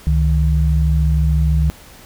sine tone pair together, 69.17 / 155.56 Hz, C#2 / D#3, -3 / 0 cents, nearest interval octave + major second, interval 1403 cents, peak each -13 / -17 dBFS, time 0.07-1.7 s, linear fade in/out 0 ms, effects pink hiss -42 dBFS RMS until 2.05 s

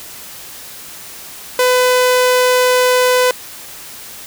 sawtooth tone, 502 Hz, B4, 28 cents sharp, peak -6 dBFS, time 1.59-3.31 s, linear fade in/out 2 ms, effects white hiss -33 dBFS RMS until 4.26 s

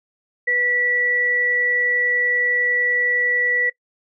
sine tone pair together, 493.9 / 1951.8 Hz, B4 / B6, 0 / -21 cents, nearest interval 2 octaves, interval 2379 cents, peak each -28 / -17 dBFS, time 0.47-3.7 s, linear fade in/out 10 ms, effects noise-tail reverb RT60 0.1 s tail -20 dB re dry

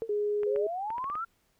sine tone with exponential decay, 453.5 Hz, A#4, 48 cents flat, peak -26 dBFS, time 0.02-0.13 s, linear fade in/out 0 ms, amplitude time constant 23 ms
sine tone, 415.3 Hz, G#4, in tune, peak -26 dBFS, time 0.09-0.67 s, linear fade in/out 5 ms
clicks, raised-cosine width 0.5 ms, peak -28 dBFS, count 7, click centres 0.433 / 0.561 / 0.904 / 0.982 / 1.042 / 1.1 / 1.154 s
sine exponential sweep, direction up, 490 to 1396.9 Hz, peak -31 dBFS, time 0.46-1.25 s, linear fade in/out 10 ms
effects pink hiss -71 dBFS RMS until 1.59 s

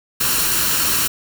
white noise with comb filter, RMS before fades -18 dBFS, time 0.2-1.08 s, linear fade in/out 10 ms, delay 0.71 ms, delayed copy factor +0.5, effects none

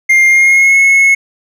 triangle tone with pitch glide, 2113 to 2184 Hz, C7 to C#7, +16 to -26 cents, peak -3 dBFS, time 0.09-1.15 s, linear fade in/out 10 ms, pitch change +58 cents, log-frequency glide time 0.28-0.77 s, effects none

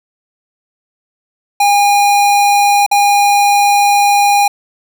square tone with dropouts, 813 Hz, G#5, 37 cents flat, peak -8 dBFS, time 1.6-4.48 s, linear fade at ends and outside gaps 5 ms, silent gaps 2.864-2.913 s, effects none

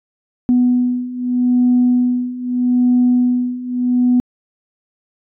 sine beating tone pair, 246.9 / 247.7 Hz, B3 / B3, 0 / +5 cents, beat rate 0.8 Hz, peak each -16 / -13 dBFS, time 0.49-4.2 s, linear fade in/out 0 ms, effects tanh soft clip ceiling -5 dBFS

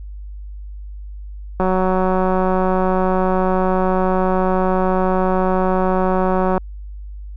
click train, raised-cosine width 1 ms, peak -5 dBFS, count 927, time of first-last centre 1.6-6.578 s, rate 186 Hz, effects added 50 Hz sine -29 dBFS peak until 7.36 s

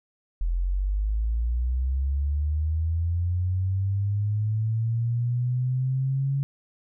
sine linear sweep, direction up, 41.2 to 139.3 Hz, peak -22 dBFS, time 0.41-6.43 s, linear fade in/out 0 ms, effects none

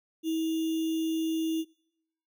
sine tone with sample-and-hold, 322.5 Hz, E4, 38 cents flat, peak -26 dBFS, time 0.23-1.65 s, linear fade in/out 50 ms, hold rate 3150 Hz, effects noise-tail reverb RT60 0.8 s tail -25 dB re dry

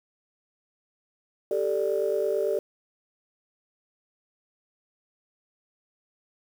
sine chord, G suspended second, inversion none, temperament just, 392 / 441 / 588 Hz, G4 / A4 / D5, 0 / +4 / +2 cents, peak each -27 dBFS, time 1.51-2.59 s, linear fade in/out 2 ms, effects tanh soft clip ceiling -14 dBFS + 8-bit

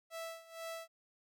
sawtooth tone with tremolo, 658 Hz, E5, 3 cents flat, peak -37 dBFS, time 0.1-0.88 s, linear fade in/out 50 ms, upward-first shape sine, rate 2.1 Hz, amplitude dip 85%, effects none

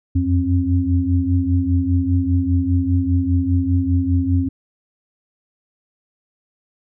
sine tone cluster, 86.4 / 91.4 / 267.9 Hz, F2 / F#2 / C4, -18 / -21 / +41 cents, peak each -19 dBFS, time 0.15-4.49 s, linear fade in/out 10 ms, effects none

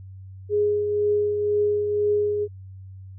sine tone with tremolo, 415.3 Hz, G#4, in tune, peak -17 dBFS, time 0.49-2.48 s, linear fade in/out 50 ms, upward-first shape triangle, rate 2 Hz, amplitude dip 45%, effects added 95 Hz sine -38 dBFS peak until 3.18 s

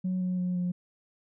sine tone with pitch steps, 184.4 / 182.39 / 180.4 / 178.43 Hz, F#3 / F#3 / F#3 / F3, -6 / -25 / -44 / +37 cents, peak -25 dBFS, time 0.04-0.72 s, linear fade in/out 10 ms, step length 170 ms, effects tanh soft clip ceiling -24 dBFS

